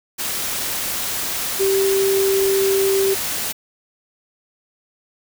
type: tone in noise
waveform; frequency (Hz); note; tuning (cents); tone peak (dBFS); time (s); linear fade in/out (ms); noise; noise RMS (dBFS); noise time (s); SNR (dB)
sine; 389.4; G4; -12; -15; 1.59-3.15; 20; white; -24; 0.18-3.53; +6
effects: none